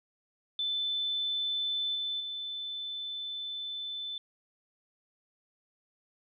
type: tone with level steps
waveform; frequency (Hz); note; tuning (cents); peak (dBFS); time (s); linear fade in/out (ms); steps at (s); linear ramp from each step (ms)
sine; 3520; A7; 0; -29 / -31 / -35; 0.59-4.18; 2; 1.95 / 2.2; 5
effects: none